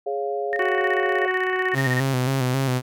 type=chord; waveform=sine; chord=Db major; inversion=second; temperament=equal; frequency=415.3 / 554.4 / 698.5 Hz; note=Ab4 / Db5 / F5; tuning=0 / 0 / 0 cents; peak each=-26 / -30 / -28 dBFS; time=0.06-1.27 s; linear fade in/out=10 ms
type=tone with tremolo; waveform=sine; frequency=1842 Hz; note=A#6; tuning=21 cents flat; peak=-22 dBFS; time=0.53-2 s; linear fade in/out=0 ms; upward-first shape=square; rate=16 Hz; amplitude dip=80%
type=harmonic tone; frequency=371.1 Hz; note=F#4; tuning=5 cents sharp; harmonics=1 / 2 / 3 / 4 / 5 / 6 / 7 / 8; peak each=-24 / -31 / -30 / -34 / -36 / -36 / -42 / -41 dBFS; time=0.59-1.75 s; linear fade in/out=5 ms
type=tone with vibrato; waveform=sawtooth; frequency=130.81 Hz; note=C3; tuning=in tune; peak=-16 dBFS; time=1.73-2.82 s; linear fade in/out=50 ms; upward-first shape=square; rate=3.7 Hz; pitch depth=53 cents each way
effects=none